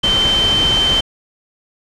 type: tone in noise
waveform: sine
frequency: 3100 Hz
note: G7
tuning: 20 cents flat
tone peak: -12 dBFS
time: 0.03-1.01 s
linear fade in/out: 10 ms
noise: pink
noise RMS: -20 dBFS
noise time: 0.03-1.01 s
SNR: +5 dB
effects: low-pass 6000 Hz 12 dB/octave